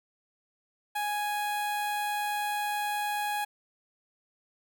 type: tone with notch filter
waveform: sawtooth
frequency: 830.6 Hz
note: G#5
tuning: in tune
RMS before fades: -31 dBFS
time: 0.95-3.45 s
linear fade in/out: 10 ms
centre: 5500 Hz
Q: 1.5
effects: none

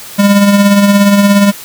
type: tone with tremolo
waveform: square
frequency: 201.5 Hz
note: G3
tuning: 48 cents sharp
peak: -3 dBFS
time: 0.18-1.52 s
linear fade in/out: 20 ms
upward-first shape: triangle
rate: 17 Hz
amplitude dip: 50%
effects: white hiss -29 dBFS RMS until 1.64 s

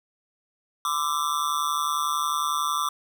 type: tone with amplitude modulation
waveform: square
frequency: 1174.7 Hz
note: D6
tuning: in tune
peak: -20 dBFS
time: 0.85-2.89 s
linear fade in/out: 2 ms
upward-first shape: sine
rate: 151 Hz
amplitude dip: 95%
effects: none

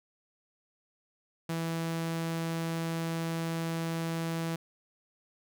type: tone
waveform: sawtooth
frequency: 164.81 Hz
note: E3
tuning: in tune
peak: -27 dBFS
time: 1.49-4.56 s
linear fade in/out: 5 ms
effects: none

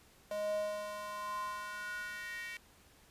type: tone with high-pass filter sweep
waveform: square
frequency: 207.7 Hz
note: G#3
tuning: in tune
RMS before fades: -40 dBFS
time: 0.31-2.57 s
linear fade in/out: 2 ms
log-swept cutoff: 540 to 2100 Hz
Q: 5.9
effects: pink hiss -63 dBFS RMS until 3.1 s + resampled to 32000 Hz

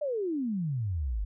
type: exponential sweep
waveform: sine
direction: down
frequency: 616 to 46.25 Hz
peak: -28 dBFS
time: 0.01-1.25 s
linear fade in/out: 10 ms
effects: none

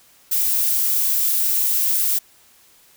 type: noise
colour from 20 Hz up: violet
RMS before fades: -19 dBFS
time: 0.31-2.19 s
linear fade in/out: 10 ms
effects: white hiss -53 dBFS RMS until 2.96 s

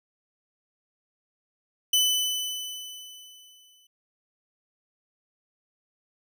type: tone with exponential decay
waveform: sawtooth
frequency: 3004 Hz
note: F#7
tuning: 26 cents sharp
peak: -15 dBFS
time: 1.93-3.87 s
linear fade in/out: 5 ms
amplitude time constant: 420 ms
effects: none

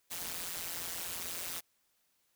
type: noise with amplitude modulation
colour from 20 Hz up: white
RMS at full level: -36 dBFS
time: 0.1-1.61 s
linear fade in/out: 20 ms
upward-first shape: sine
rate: 173 Hz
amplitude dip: 95%
effects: white hiss -75 dBFS RMS until 2.35 s

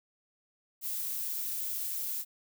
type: noise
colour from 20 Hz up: violet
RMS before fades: -35 dBFS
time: 0.81-2.25 s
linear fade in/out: 50 ms
effects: none

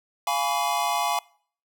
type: chord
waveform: square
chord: C# dominant seventh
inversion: first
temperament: equal with one note detuned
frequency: 698.5 / 830.6 / 987.8 / 1137.9 Hz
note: E#5 / G#5 / B5 / C#6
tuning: 0 / 0 / 0 / +45 cents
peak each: -29 / -28 / -30 / -30 dBFS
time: 0.27-1.19 s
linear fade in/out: 2 ms
effects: noise-tail reverb RT60 0.5 s tail -23 dB re dry

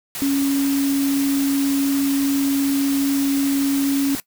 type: tone in noise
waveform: sine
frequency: 277.2 Hz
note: C#4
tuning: in tune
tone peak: -16 dBFS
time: 0.22-4.15 s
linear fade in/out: 0 ms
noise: white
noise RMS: -29 dBFS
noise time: 0.15-4.2 s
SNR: +10 dB
effects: noise-tail reverb RT60 0.1 s tail -19 dB re dry

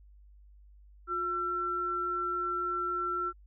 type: tone pair together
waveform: sine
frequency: 357.1 / 1348.2 Hz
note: F4 / E6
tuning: +39 / +39 cents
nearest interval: octave + major seventh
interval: 2300 cents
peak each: -38 / -30 dBFS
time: 1.07-3.33 s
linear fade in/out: 50 ms
effects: added 50 Hz sine -53 dBFS peak until 3.46 s

